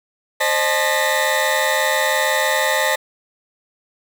35% pulse tone cluster, 530 / 610 / 869 / 1824 / 1967 Hz, C5 / D#5 / A5 / A#6 / B6, +22 / -34 / -22 / -38 / -7 cents, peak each -21 dBFS, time 0.4-2.96 s, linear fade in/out 10 ms, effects none

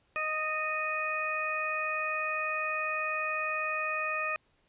harmonic tone with a mistuned harmonic, 622 Hz, D#5, 1 cent flat, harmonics 1 / 2 / 3 / 4, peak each -38 / -34 / -37 / -33 dBFS, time 0.16-4.36 s, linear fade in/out 0 ms, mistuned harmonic 3, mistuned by -26 cents, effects pink hiss -70 dBFS RMS until 4.68 s + resampled to 8000 Hz

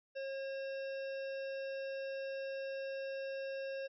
harmonic tone, 541 Hz, C#5, 42 cents flat, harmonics 1 / 3 / 5 / 7 / 9 / 10, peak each -39 / -50 / -52 / -62 / -65 / -59 dBFS, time 0.15-3.88 s, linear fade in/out 20 ms, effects none

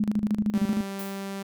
sine tone with tremolo, 210.4 Hz, G#3, 23 cents sharp, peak -20 dBFS, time 0-0.82 s, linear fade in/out 5 ms, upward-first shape square, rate 13 Hz, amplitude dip 75%
sawtooth tone with pitch glide, 194.7 to 196.17 Hz, G3 to G3, -12 to +2 cents, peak -28 dBFS, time 0.54-1.43 s, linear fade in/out 10 ms, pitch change +14 cents, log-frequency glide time 0.69-0.87 s
violet noise with exponential decay, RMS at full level -37 dBFS, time 0.99-1.37 s, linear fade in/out 2 ms, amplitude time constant 82 ms
effects none

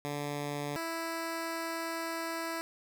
10% pulse tone pair in turn, 145.2 / 329.8 Hz, D3 / E4, -19 / +1 cents, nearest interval octave + major second, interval 1420 cents, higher second, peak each -26 dBFS, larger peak neither, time 0.05-0.76 / 0.76-2.61 s, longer second, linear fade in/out 0 ms, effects none

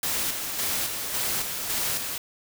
white noise with tremolo, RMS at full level -27 dBFS, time 0.03-2.18 s, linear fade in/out 2 ms, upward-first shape square, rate 1.8 Hz, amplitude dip 40%, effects none

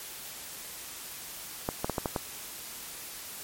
clicks, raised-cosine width 1 ms, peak -14 dBFS, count 6, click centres 1.689 / 1.845 / 1.897 / 1.982 / 2.058 / 2.162 s, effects white hiss -42 dBFS RMS until 3.43 s + MP3 64 kbps

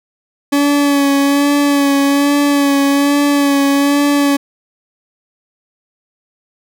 40% pulse tone with vibrato, 283.1 Hz, C#4, 37 cents sharp, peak -9 dBFS, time 0.52-4.37 s, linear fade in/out 10 ms, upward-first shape sine, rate 1.2 Hz, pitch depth 27 cents each way, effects none

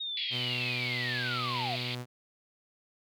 sine linear sweep, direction down, 3750 to 646 Hz, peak -33 dBFS, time 0-1.76 s, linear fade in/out 10 ms
white band-pass noise, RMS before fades -37 dBFS, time 0.17-1.95 s, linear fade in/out 2 ms, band 2000 to 4600 Hz, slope 96 dB/octave
sawtooth tone, 123.47 Hz, B2, in tune, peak -32 dBFS, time 0.3-2.06 s, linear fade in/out 50 ms
effects none

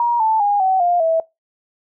sine tone with pitch steps, 949 / 880.3 / 816.7 / 757.6 / 702.8 / 651.9 Hz, A#5 / A5 / G#5 / F#5 / F5 / E5, +31 / +1 / -29 / +41 / +11 / -19 cents, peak -13 dBFS, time 0-1.2 s, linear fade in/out 2 ms, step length 200 ms, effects noise-tail reverb RT60 0.2 s tail -21 dB re dry

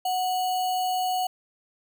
sine tone with sample-and-hold, 738 Hz, F#5, 5 cents flat, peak -23 dBFS, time 0.05-1.27 s, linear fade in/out 5 ms, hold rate 3675 Hz, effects none

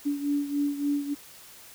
sine beating tone pair, 286.5 / 290 Hz, D4 / D4, -43 / -22 cents, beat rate 3.5 Hz, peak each -26 / -31 dBFS, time 0.05-1.15 s, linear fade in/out 20 ms, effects white hiss -49 dBFS RMS until 1.74 s

